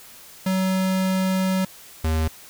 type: tone pair in turn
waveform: square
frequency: 188.3 / 79.51 Hz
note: F#3 / D#2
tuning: +31 / +38 cents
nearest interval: octave + minor third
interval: 1493 cents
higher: first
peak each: -20 dBFS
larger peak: neither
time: 0.46-1.65 / 2.04-2.28 s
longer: first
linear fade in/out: 5 ms
effects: white hiss -45 dBFS RMS until 2.49 s